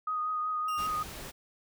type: tone with vibrato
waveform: sine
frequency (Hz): 1244.5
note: D#6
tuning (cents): 0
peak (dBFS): -29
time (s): 0.07-1.03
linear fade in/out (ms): 5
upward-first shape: triangle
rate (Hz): 5.3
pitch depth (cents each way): 22
type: tone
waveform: sawtooth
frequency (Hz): 2794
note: F7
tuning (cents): 0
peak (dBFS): -37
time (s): 0.68-0.87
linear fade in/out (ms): 5
type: noise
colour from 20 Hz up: pink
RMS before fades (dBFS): -43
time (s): 0.77-1.32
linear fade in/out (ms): 20
effects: none